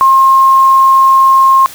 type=tone; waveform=sine; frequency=1068 Hz; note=C6; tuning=35 cents sharp; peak=-3 dBFS; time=0.01-1.66 s; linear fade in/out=0 ms; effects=white hiss -31 dBFS RMS until 1.74 s